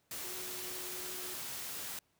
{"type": "tone in noise", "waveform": "sine", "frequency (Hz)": 365.7, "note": "F#4", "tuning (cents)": -20, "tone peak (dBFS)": -50, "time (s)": [0.24, 1.34], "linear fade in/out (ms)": 2, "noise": "white", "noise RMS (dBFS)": -42, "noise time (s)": [0.11, 1.99], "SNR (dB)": -11, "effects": ["pink hiss -75 dBFS RMS until 2.19 s", "high-pass 60 Hz 12 dB/octave"]}